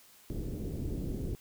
pink low-pass noise, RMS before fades -36 dBFS, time 0.3-1.35 s, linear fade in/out 0 ms, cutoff 400 Hz, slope 24 dB/octave, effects white hiss -59 dBFS RMS until 1.4 s

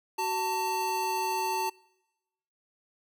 square tone pair together, 375.5 / 893 Hz, F#4 / A5, +26 / +25 cents, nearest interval octave + minor third, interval 1499 cents, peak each -36 / -29 dBFS, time 0.18-1.7 s, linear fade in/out 10 ms, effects noise-tail reverb RT60 1.0 s tail -25 dB re dry

